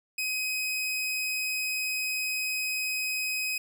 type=tone; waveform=sawtooth; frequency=2523 Hz; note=D#7; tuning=23 cents sharp; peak=-25 dBFS; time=0.18-3.58 s; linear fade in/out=5 ms; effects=none